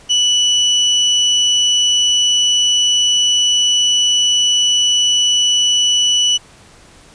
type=tone; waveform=35% pulse; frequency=2960 Hz; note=F#7; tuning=in tune; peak=-9 dBFS; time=0.09-6.38 s; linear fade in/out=20 ms; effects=pink hiss -44 dBFS RMS until 7.14 s + resampled to 22050 Hz